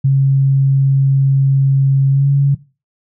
sine tone with pitch glide, 136.2 to 139.71 Hz, C#3 to C#3, -30 to +14 cents, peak -8 dBFS, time 0.04-2.55 s, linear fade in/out 10 ms, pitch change +44 cents, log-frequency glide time 2.1-2.28 s, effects noise-tail reverb RT60 0.3 s tail -18 dB re dry

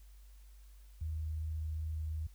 sine tone with vibrato, 78.5 Hz, D#2, 16 cents sharp, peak -35 dBFS, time 1.01-2.27 s, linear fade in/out 5 ms, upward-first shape triangle, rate 2.6 Hz, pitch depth 10 cents each way, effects added 50 Hz sine -53 dBFS peak until 2.34 s + white hiss -69 dBFS RMS until 2.34 s

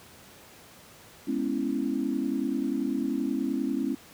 sine chord, C# minor seventh, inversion second, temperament equal, 207.7 / 246.9 / 277.2 / 329.6 Hz, G#3 / B3 / C#4 / E4, 0 / 0 / 0 / 0 cents, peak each -34 / -31 / -29 / -33 dBFS, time 1.27-3.95 s, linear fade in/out 10 ms, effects pink hiss -51 dBFS RMS until 4.13 s + high-pass 80 Hz 12 dB/octave

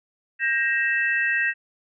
sine tone cluster, 1598 / 1882 / 2643 Hz, G6 / A#6 / E7, +33 / +16 / +4 cents, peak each -25 / -22 / -27 dBFS, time 0.39-1.54 s, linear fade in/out 50 ms, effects none

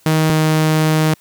sawtooth tone pair in turn, 157.4 / 156.49 Hz, D#3 / D#3, +20 / +10 cents, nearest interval unison, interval 10 cents, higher first, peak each -8 dBFS, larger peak neither, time 0.06-0.3 / 0.3-1.14 s, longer second, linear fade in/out 2 ms, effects white hiss -52 dBFS RMS until 1.2 s

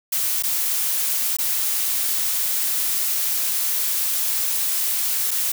blue noise with dropouts, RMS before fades -22 dBFS, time 0.12-5.52 s, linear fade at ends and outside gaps 5 ms, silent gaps 0.425-0.435 / 1.368-1.386 / 5.309-5.313 s, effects none

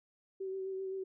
sine tone with vibrato, 382 Hz, G4, 45 cents flat, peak -36 dBFS, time 0.4-1.04 s, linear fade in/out 10 ms, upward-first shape sine, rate 7.7 Hz, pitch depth 20 cents each way, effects none

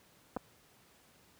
clicks, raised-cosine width 1 ms, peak -22 dBFS, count 2, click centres 0.365 / 0.369 s, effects pink hiss -64 dBFS RMS until 1.39 s + high-pass 80 Hz 12 dB/octave

